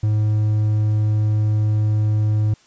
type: tone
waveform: triangle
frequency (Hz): 106.7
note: G#2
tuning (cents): +47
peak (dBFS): -13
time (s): 0.03-2.54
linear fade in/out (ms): 5
effects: white hiss -54 dBFS RMS until 2.66 s + resampled to 16000 Hz